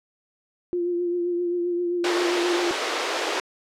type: tone with vibrato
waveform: sine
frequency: 350 Hz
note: F4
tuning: 4 cents sharp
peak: -22 dBFS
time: 0.73-2.71 s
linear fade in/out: 0 ms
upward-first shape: triangle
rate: 7.6 Hz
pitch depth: 34 cents each way
type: high-pass noise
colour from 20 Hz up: pink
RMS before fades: -25 dBFS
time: 2.04-3.4 s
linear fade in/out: 2 ms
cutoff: 320 Hz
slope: 48 dB/octave
effects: low-pass 5000 Hz 12 dB/octave